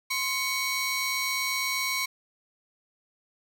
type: tone cluster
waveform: 40% pulse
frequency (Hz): 1050 / 2228 / 3985 / 5660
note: C6 / C#7 / B7 / F8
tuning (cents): +6 / +8 / +15 / +22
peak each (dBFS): -33 / -28 / -33 / -36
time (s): 0.1-2.06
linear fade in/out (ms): 10
effects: none